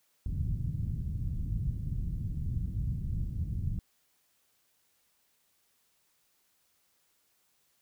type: low-pass noise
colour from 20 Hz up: white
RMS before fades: -33 dBFS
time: 0.26-3.79 s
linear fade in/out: 2 ms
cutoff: 140 Hz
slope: 24 dB/octave
effects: white hiss -72 dBFS RMS until 7.81 s